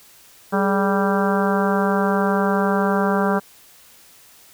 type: harmonic tone with a mistuned harmonic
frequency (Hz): 196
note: G3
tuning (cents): 0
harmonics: 1 / 2 / 3 / 4 / 5 / 6 / 7 / 8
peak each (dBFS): -20 / -23 / -25 / -26 / -27 / -28 / -28 / -29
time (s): 0.52-3.4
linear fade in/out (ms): 20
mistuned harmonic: 2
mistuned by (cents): +96
effects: white hiss -49 dBFS RMS until 4.53 s